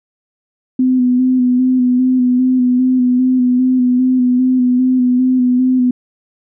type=tone with vibrato; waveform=sine; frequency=252.6 Hz; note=B3; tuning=39 cents sharp; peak=-9 dBFS; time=0.79-5.91 s; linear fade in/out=5 ms; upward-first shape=square; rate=2.5 Hz; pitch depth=25 cents each way; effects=none